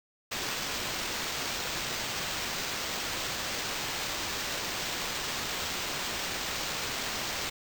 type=noise with sample-and-hold; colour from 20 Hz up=white; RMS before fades=-34 dBFS; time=0.31-7.5 s; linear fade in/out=10 ms; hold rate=11025 Hz; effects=none